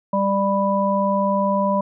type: harmonic tone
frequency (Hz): 197.6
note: G3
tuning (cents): +14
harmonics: 1 / 3 / 5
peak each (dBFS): -21 / -21 / -21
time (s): 0.13-1.81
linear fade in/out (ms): 5
effects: none